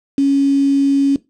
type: tone with quantisation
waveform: sine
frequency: 277.2 Hz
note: C#4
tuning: in tune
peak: -10 dBFS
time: 0.18-1.16 s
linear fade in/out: 2 ms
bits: 5
effects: noise-tail reverb RT60 0.2 s tail -17 dB re dry + low-pass 5000 Hz 12 dB/octave